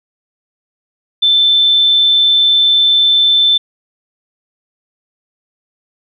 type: tone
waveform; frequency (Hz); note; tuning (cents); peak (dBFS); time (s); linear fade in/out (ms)
sine; 3536; A7; +8; -7; 1.22-3.58; 10
effects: none